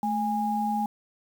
sine tone pair together, 217.4 / 821.7 Hz, A3 / G#5, -21 / -19 cents, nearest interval octave + major seventh, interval 2302 cents, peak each -28 / -26 dBFS, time 0.03-0.86 s, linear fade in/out 2 ms, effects 8-bit

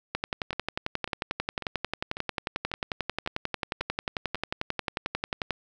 two click trains, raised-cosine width 0.3 ms, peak -12 / -19 dBFS, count 61 / 8, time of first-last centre 0.15-5.507 / 0.53-4.355 s, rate 11.2 / 1.83 Hz, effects none

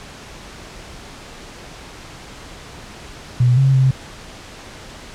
sine tone with pitch steps, 123.3 / 134.8 / 131.7 Hz, B2 / C#3 / C3, -2 / -48 / +12 cents, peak -10 dBFS, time 3.4-3.91 s, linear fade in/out 5 ms, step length 170 ms, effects pink hiss -37 dBFS RMS until 5.14 s + low-pass 7000 Hz 12 dB/octave

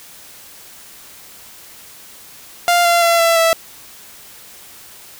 sawtooth tone with pitch steps, 698 / 688 / 678.1 / 668.4 / 658.8 Hz, F5 / F5 / E5 / E5 / E5, -1 / -26 / +49 / +24 / -1 cents, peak -7 dBFS, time 2.68-3.53 s, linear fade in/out 0 ms, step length 170 ms, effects white hiss -40 dBFS RMS until 5.19 s

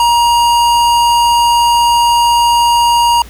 sine tone with hard clipping, 946 Hz, A#5, 25 cents sharp, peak -9 dBFS, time 0-3.22 s, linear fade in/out 2 ms, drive 18 dB, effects added 60 Hz sine -31 dBFS peak until 3.29 s + pink hiss -38 dBFS RMS until 3.29 s

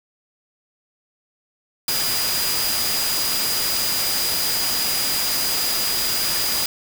sine tone in noise, 4900 Hz, D#8, 27 cents flat, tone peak -24 dBFS, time 1.88-6.66 s, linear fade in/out 2 ms, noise white, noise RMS -23 dBFS, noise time 1.88-6.66 s, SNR -4 dB, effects none

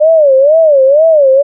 sine tone with vibrato, 587.3 Hz, D5, in tune, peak -3 dBFS, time 0-1.43 s, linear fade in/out 20 ms, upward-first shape sine, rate 2.1 Hz, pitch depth 190 cents each way, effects none

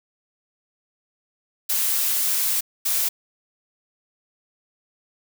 blue noise bursts at uneven times, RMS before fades -22 dBFS, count 2, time 1.69-2.61 / 2.85-3.09 s, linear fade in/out 10 ms, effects none

